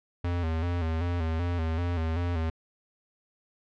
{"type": "tone with vibrato", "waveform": "square", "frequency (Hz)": 84, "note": "E2", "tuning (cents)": 33, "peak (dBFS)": -27, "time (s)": [0.24, 2.5], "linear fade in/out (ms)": 5, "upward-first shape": "square", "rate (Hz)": 2.6, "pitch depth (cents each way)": 68, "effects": ["low-pass 3000 Hz 12 dB/octave"]}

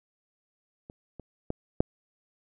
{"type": "clicks", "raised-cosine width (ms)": 2, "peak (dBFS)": [-30, -28, -17, -8], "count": 4, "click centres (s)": [0.899, 1.197, 1.504, 1.805], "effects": []}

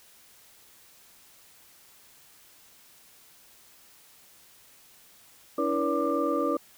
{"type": "tone cluster", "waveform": "sine", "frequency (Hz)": [285.2, 327.6, 483.7, 572, 1188], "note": ["C#4", "E4", "B4", "D5", "D6"], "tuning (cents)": [49, -11, -36, -46, 20], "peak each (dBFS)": -30, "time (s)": [5.58, 6.57], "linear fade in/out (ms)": 5, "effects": ["tanh soft clip ceiling -13 dBFS", "white hiss -56 dBFS RMS until 6.77 s"]}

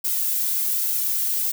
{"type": "noise with flanger", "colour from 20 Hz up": "violet", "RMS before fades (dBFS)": -23, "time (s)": [0.04, 1.52], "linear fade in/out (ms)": 10, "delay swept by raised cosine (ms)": [1.7, 2.31], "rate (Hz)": 1.2, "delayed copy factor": -0.5, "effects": []}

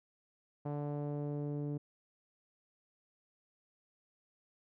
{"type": "tone with low-pass filter sweep", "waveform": "sawtooth", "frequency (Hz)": 146, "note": "D3", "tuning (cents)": -10, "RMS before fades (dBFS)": -38, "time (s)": [0.65, 1.78], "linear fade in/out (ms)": 10, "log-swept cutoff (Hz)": [760, 370], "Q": 1.5, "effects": []}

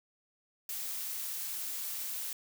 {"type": "noise", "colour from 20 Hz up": "blue", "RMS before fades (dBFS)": -38, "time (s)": [0.69, 2.33], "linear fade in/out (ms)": 2, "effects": []}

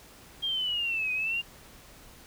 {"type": "linear two-way sweep", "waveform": "sine", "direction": "down then up", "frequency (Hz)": [3238, 2489, 2817], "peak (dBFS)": -27, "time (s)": [0.42, 1.42], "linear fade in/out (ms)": 20, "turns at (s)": 1.12, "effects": ["pink hiss -52 dBFS RMS until 2.26 s"]}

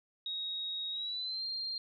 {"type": "tone with pitch glide", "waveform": "sine", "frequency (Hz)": [3777, 4191], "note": ["A#7", "C8"], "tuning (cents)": [22, 2], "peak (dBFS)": -35, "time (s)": [0.26, 1.78], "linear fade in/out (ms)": 2, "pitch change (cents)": 180, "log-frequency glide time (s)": [0.91, 1.44], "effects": []}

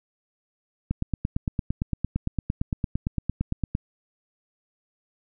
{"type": "click train", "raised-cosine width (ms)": 5, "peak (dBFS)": -12, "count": 26, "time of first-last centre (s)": [0.91, 3.751], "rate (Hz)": 8.8, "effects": []}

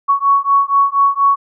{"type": "beating tone pair", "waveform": "sine", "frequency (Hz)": [1113, 1117.2], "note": ["C#6", "C#6"], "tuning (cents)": [7, 13], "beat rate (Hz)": 4.2, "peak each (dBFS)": -13, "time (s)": [0.08, 1.36], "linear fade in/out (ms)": 20, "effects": []}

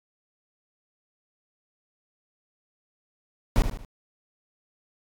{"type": "noise with echo", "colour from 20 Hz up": "brown", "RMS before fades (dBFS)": -18, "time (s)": [3.56, 3.62], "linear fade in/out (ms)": 0, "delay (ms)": 76, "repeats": 3, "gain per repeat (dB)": -8, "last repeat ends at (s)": 3.848, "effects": ["AAC 64 kbps"]}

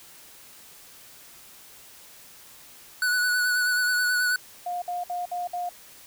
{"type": "tone with vibrato", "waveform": "square", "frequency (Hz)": 1480, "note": "F#6", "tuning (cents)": 0, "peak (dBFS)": -22, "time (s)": [3.02, 4.36], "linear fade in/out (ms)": 2, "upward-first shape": "sine", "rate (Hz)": 9.3, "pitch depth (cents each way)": 25}
{"type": "tone bursts", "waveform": "sine", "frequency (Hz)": 710, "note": "F5", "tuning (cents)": 28, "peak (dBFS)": -27, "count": 5, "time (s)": [4.66, 5.692], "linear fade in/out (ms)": 5, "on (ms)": 160, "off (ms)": 58}
{"effects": ["white hiss -49 dBFS RMS until 6.06 s"]}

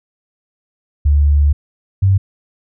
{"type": "tone pair in turn", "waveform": "sine", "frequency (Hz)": [72.5, 96.78], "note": ["D2", "G2"], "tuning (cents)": [-22, -22], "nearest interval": "perfect fourth", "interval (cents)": 500, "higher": "second", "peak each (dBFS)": -8, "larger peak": "neither", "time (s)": [[1.05, 1.53], [2.02, 2.18]], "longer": "first", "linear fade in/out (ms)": 10, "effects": []}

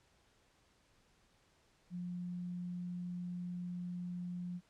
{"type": "tone", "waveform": "sine", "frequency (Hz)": 177.3, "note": "F3", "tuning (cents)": 26, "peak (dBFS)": -39, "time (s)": [1.9, 4.61], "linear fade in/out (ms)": 50, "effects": ["pink hiss -71 dBFS RMS until 4.69 s", "low-pass 8000 Hz 12 dB/octave"]}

